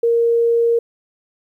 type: tone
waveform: sine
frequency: 466.2 Hz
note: A#4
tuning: in tune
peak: -12 dBFS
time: 0.03-0.79 s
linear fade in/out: 5 ms
effects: 9-bit